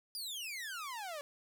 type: exponential sweep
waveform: sawtooth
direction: down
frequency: 4978 to 559 Hz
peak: -37 dBFS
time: 0.15-1.21 s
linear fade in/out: 0 ms
effects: none

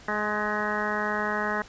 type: harmonic tone with a mistuned harmonic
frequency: 209.9 Hz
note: G#3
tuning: 19 cents sharp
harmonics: 1 / 2 / 3 / 4 / 5 / 6 / 7 / 8 / 9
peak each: -34 / -34 / -34 / -34 / -34 / -34 / -34 / -34 / -34 dBFS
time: 0.08-1.62 s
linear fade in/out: 2 ms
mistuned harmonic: 7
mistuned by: +37 cents
effects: pink hiss -49 dBFS RMS until 1.68 s + resampled to 16000 Hz

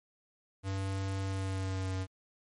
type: tone with pitch glide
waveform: square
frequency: 96.8 to 94.15 Hz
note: G2 to F#2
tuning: -21 to +31 cents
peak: -33 dBFS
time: 0.63-2.07 s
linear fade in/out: 50 ms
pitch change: -48 cents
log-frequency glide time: 1.22-1.93 s
effects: MP3 48 kbps

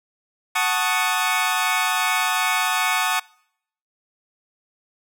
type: chord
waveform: 20% pulse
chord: D# half-diminished seventh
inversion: first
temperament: equal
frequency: 740 / 880 / 1108.7 / 1244.5 Hz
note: F#5 / A5 / C#6 / D#6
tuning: 0 / 0 / 0 / 0 cents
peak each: -20 dBFS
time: 0.55-3.2 s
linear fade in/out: 10 ms
effects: noise-tail reverb RT60 0.7 s tail -25 dB re dry

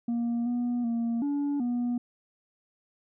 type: tone with pitch steps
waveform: sine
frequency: 235.7 / 242.3 / 232.6 / 286.3 / 242.4 Hz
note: A#3 / B3 / A#3 / D4 / B3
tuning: +19 / -33 / -4 / -44 / -32 cents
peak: -23 dBFS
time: 0.08-1.98 s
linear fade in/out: 5 ms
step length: 380 ms
effects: tanh soft clip ceiling -25 dBFS

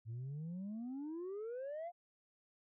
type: exponential sweep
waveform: sine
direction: up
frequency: 108 to 717 Hz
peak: -39 dBFS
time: 0.05-1.92 s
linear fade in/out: 50 ms
effects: tanh soft clip ceiling -40 dBFS

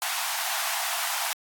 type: high-pass noise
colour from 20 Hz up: pink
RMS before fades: -29 dBFS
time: 0.02-1.33 s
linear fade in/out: 0 ms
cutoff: 670 Hz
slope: 96 dB/octave
effects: AAC 64 kbps

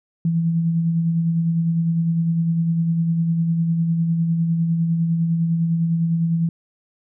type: tone with tremolo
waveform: sine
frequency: 166.1 Hz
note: E3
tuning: 13 cents sharp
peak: -15 dBFS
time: 0.25-6.49 s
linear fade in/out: 2 ms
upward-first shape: sine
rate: 9.9 Hz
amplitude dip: 35%
effects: none

